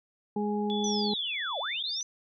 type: harmonic tone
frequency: 208.1 Hz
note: G#3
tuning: 4 cents sharp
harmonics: 1 / 2 / 4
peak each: -29 / -32 / -35 dBFS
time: 0.36-1.14 s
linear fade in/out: 5 ms
type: tone with pitch glide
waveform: sine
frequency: 3432 to 3607 Hz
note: A7 to A7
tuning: -44 to +42 cents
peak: -34 dBFS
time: 0.7-2.01 s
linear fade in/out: 0 ms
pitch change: +86 cents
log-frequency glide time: 1.54-1.78 s
type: linear two-way sweep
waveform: sine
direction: down then up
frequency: 6130 to 510 to 6130 Hz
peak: -32 dBFS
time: 0.84-2.03 s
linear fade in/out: 2 ms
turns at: 1.59 s
effects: none